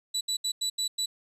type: tone bursts at uneven times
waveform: 30% pulse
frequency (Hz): 3951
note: B7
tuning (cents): 0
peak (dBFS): -24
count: 6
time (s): 0.14-0.21 / 0.28-0.37 / 0.44-0.52 / 0.61-0.7 / 0.78-0.88 / 0.98-1.06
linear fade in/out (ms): 10
effects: resampled to 32000 Hz